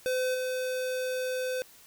square tone with level steps, 510 Hz, C5, 44 cents flat, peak -27 / -30 dBFS, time 0.06-1.62 s, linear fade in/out 0 ms, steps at 0.34 s, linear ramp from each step 10 ms, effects white hiss -55 dBFS RMS until 1.86 s

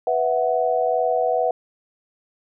sine chord, B suspended fourth, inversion none, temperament just, 493.9 / 658.5 / 740.8 Hz, B4 / E5 / F#5, 0 / -2 / +2 cents, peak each -22 dBFS, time 0.07-1.51 s, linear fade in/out 2 ms, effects none

